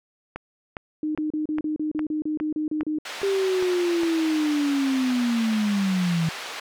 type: click train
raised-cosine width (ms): 0.5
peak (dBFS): -17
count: 10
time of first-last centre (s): 0.36-4.033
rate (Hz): 2.45
type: tone bursts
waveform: sine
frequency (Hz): 306.7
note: D#4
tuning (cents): -25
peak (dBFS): -23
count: 13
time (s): 1.03-2.986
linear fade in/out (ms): 2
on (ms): 120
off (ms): 33
type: band-pass noise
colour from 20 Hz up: white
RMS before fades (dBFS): -35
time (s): 3.05-6.6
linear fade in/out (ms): 5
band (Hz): 490 to 3400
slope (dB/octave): 12
type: linear sweep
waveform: sine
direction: down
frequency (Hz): 397.6 to 159.8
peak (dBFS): -20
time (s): 3.23-6.29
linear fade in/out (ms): 2
effects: none